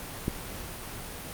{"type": "click", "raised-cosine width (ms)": 3, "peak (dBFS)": -14, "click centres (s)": 0.281, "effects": ["pink hiss -39 dBFS RMS until 1.33 s", "Opus 32 kbps"]}